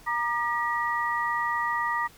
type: tone cluster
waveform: sine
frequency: 939 / 1201 / 1917 Hz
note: A#5 / D6 / A#6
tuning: +12 / +38 / +48 cents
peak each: -29 dBFS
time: 0.06-2.08 s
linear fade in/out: 20 ms
effects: pink hiss -53 dBFS RMS until 2.17 s